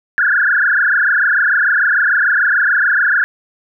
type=tone with frequency modulation; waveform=sine; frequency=1572 Hz; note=G6; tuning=4 cents sharp; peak=-10 dBFS; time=0.18-3.24 s; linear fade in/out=0 ms; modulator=26.8 Hz; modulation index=6.2; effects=none